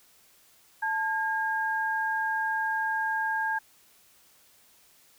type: tone pair together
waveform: sine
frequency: 880 / 1621.4 Hz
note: A5 / G#6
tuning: 0 / -42 cents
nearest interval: major seventh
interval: 1058 cents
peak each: -29 / -28 dBFS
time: 0.82-3.59 s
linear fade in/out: 10 ms
effects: white hiss -60 dBFS RMS until 5.18 s